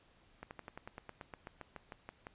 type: slowing click train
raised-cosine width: 0.5 ms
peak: -30 dBFS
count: 16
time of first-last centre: 0.43-2.269 s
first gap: 79 ms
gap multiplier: 1.06
effects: pink hiss -67 dBFS RMS until 2.34 s + resampled to 8000 Hz